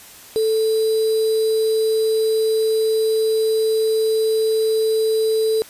sine tone with sample-and-hold, 440 Hz, A4, in tune, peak -15 dBFS, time 0.36-5.62 s, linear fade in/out 0 ms, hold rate 4410 Hz, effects white hiss -42 dBFS RMS until 5.69 s + resampled to 32000 Hz

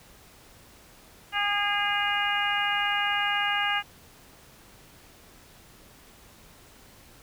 harmonic tone with a mistuned harmonic, 407.8 Hz, G#4, 32 cents flat, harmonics 2 / 3 / 4 / 5 / 6 / 7, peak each -30 / -32 / -29 / -32 / -34 / -30 dBFS, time 1.32-3.83 s, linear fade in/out 50 ms, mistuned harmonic 5, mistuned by +27 cents, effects pink hiss -53 dBFS RMS until 7.22 s

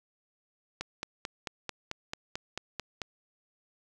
click train, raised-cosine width 0.2 ms, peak -17 dBFS, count 11, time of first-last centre 0.81-3.018 s, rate 4.53 Hz, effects none

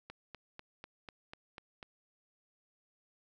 click train, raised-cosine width 0.3 ms, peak -30 dBFS, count 8, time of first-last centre 0.1-1.828 s, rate 4.05 Hz, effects none

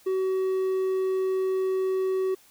triangle tone, 377.8 Hz, F#4, 36 cents sharp, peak -21 dBFS, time 0.06-2.35 s, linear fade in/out 10 ms, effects white hiss -57 dBFS RMS until 2.5 s

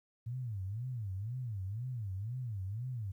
sine tone with vibrato, 110 Hz, A2, in tune, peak -36 dBFS, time 0.26-3.12 s, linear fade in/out 10 ms, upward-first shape sine, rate 2 Hz, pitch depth 280 cents each way, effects 12-bit

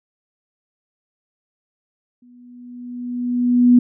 sine tone with exponential growth, 244.9 Hz, B3, 14 cents flat, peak -6 dBFS, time 2.22-3.79 s, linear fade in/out 5 ms, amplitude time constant 340 ms, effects none

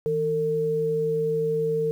sine tone pair together, 159.9 / 451.9 Hz, D#3 / A4, +48 / +46 cents, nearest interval octave + tritone, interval 1798 cents, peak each -30 / -22 dBFS, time 0.06-1.91 s, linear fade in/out 0 ms, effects 9-bit

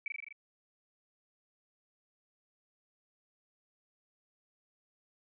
sine tone with echo, 2296 Hz, D7, 40 cents flat, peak -33 dBFS, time 0.06-0.08 s, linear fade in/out 2 ms, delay 41 ms, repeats 6, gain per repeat -2 dB, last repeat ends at 0.326 s, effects none

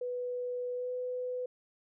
sine tone with pitch glide, 493.9 to 500.2 Hz, B4 to B4, 0 to +22 cents, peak -33 dBFS, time 0.01-1.46 s, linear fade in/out 5 ms, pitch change +22 cents, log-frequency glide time 0.74-0.91 s, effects none

